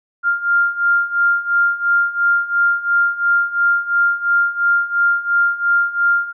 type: beating tone pair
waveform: sine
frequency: 1396.9 / 1399.8 Hz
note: F6 / F6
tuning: 0 / +4 cents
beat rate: 2.9 Hz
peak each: -18 / -15 dBFS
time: 0.23-6.33 s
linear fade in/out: 50 ms
effects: none